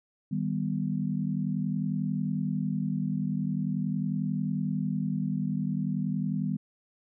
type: chord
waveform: sine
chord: Eb augmented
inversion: none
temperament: equal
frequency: 155.56 / 196 / 246.9 Hz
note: Eb3 / G3 / B3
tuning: 0 / 0 / 0 cents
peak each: -31 / -30 / -33 dBFS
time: 0.31-6.57 s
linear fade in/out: 10 ms
effects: none